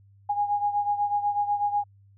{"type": "beating tone pair", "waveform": "sine", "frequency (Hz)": [820, 828.1], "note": ["G#5", "G#5"], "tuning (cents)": [-22, -5], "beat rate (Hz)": 8.1, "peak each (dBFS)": [-24, -29], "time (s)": [0.29, 1.84], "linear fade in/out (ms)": 10, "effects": ["added 99 Hz sine -53 dBFS peak until 2.17 s"]}